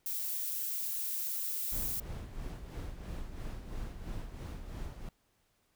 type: noise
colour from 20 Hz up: violet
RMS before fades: -36 dBFS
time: 0.06-2 s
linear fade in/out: 2 ms
type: noise with tremolo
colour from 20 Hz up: brown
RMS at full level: -39 dBFS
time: 1.72-5.09 s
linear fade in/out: 2 ms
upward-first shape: sine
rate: 3 Hz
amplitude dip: 55%
effects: pink hiss -74 dBFS RMS until 5.75 s